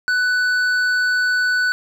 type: tone with hard clipping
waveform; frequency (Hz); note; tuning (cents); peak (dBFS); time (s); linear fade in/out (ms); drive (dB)
sine; 1491; F#6; +13; -17; 0.08-1.72; 0; 7
effects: none